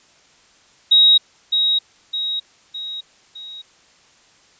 sine tone with echo, 3800 Hz, A#7, 33 cents sharp, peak -8 dBFS, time 0.91-1.18 s, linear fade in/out 10 ms, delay 610 ms, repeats 4, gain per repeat -6 dB, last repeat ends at 3.62 s, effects white hiss -53 dBFS RMS until 4.59 s + resampled to 16000 Hz

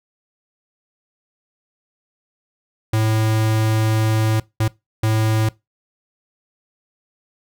square tone bursts at uneven times, 109.8 Hz, A2, 3 cents flat, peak -16 dBFS, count 3, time 2.93-4.4 / 4.6-4.68 / 5.03-5.49 s, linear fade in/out 5 ms, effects noise-tail reverb RT60 0.2 s tail -21 dB re dry

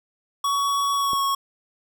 square tone with pitch glide, 1123 to 1102.4 Hz, C#6 to C#6, +22 to -10 cents, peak -21 dBFS, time 0.44-1.35 s, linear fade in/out 5 ms, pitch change -32 cents, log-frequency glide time 0.96-1.22 s
click, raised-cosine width 2 ms, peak -22 dBFS, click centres 1.133 s
effects none

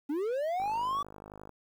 triangle linear sweep, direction up, 272.5 to 1168 Hz, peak -27 dBFS, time 0.09-1.03 s, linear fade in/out 10 ms
click train, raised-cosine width 1 ms, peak -32 dBFS, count 47, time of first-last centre 0.6-1.493 s, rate 51.5 Hz
effects 10-bit

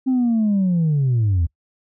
sine linear sweep, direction down, 265.1 to 77.7 Hz, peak -13 dBFS, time 0.06-1.47 s, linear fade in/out 20 ms, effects noise-tail reverb RT60 0.1 s tail -25 dB re dry + tanh soft clip ceiling -13 dBFS

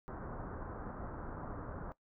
pink low-pass noise, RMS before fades -44 dBFS, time 0.08-1.92 s, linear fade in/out 0 ms, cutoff 1500 Hz, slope 48 dB/octave, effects noise-tail reverb RT60 0.1 s tail -17 dB re dry

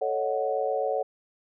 sine chord, D# half-diminished seventh, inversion second, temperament equal, 440 / 554.4 / 622.3 / 740 Hz, A4 / C#5 / D#5 / F#5, 0 / 0 / 0 / 0 cents, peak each -30 / -28 / -34 / -30 dBFS, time 0.01-1.03 s, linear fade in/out 10 ms, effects none

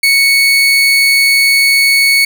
30% pulse tone, 2217 Hz, C#7, in tune, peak -4 dBFS, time 0.03-2.25 s, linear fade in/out 5 ms, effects none

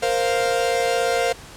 45% pulse chord, Bb suspended second, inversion none, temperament equal, 466.2 / 523.3 / 698.5 Hz, Bb4 / C5 / F5, 0 / 0 / 0 cents, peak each -23 dBFS, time 0.02-1.33 s, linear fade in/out 10 ms, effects pink hiss -41 dBFS RMS until 1.56 s + low-pass 10000 Hz 12 dB/octave

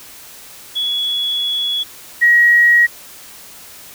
sine tone pair in turn, 3376 / 1901.3 Hz, G#7 / A#6, +28 / +34 cents, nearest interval minor seventh, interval 994 cents, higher first, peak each -16 / -7 dBFS, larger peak second, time 0.75-1.84 / 2.21-2.87 s, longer first, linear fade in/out 20 ms, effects white hiss -38 dBFS RMS until 3.94 s

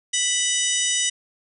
harmonic tone with a mistuned harmonic, 987.8 Hz, B5, in tune, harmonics 2 / 3 / 4 / 5 / 6 / 7 / 8 / 9, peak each -30 / -25 / -30 / -37 / -25 / -29 / -29 / -29 dBFS, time 0.13-1.1 s, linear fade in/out 10 ms, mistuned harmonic 4, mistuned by -94 cents, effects none

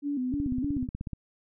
sine tone with vibrato, 269.3 Hz, C#4, 50 cents flat, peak -27 dBFS, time 0.02-0.88 s, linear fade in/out 50 ms, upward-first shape square, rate 3.3 Hz, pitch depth 110 cents each way
click train, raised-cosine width 5 ms, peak -22 dBFS, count 14, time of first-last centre 0.34-1.133 s, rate 16.4 Hz
effects none

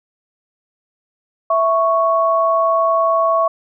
sine tone pair together, 659.3 / 1108.8 Hz, E5 / C#6, 0 / 0 cents, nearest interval major sixth, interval 900 cents, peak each -15 dBFS, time 1.5-3.48 s, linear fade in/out 5 ms, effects none

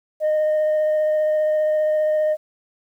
sine tone with vibrato, 615 Hz, D#5, 20 cents flat, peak -14 dBFS, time 0.2-2.37 s, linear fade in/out 50 ms, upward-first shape triangle, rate 15 Hz, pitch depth 11 cents each way, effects tanh soft clip ceiling -15 dBFS + 9-bit

